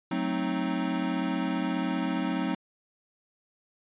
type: chord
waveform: square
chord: F# diminished seventh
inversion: none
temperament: equal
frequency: 185 / 220 / 261.6 / 311.1 Hz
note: F#3 / A3 / C4 / Eb4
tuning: 0 / 0 / 0 / 0 cents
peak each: -33 / -36 / -32 / -33 dBFS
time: 0.11-2.55 s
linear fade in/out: 5 ms
effects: resampled to 8000 Hz